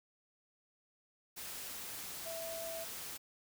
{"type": "tone in noise", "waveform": "sine", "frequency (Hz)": 659.3, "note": "E5", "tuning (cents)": 0, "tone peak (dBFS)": -42, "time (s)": [2.25, 2.85], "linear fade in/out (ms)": 20, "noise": "white", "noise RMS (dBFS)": -45, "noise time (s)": [1.36, 3.18], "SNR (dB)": 0, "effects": []}